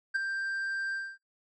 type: tone with ADSR envelope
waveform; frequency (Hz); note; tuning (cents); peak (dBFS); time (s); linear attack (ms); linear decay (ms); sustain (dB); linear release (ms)
triangle; 1578; G6; +11; -22; 0.14-1.18; 17; 14; -7; 250
effects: noise-tail reverb RT60 0.2 s tail -24 dB re dry + resampled to 22050 Hz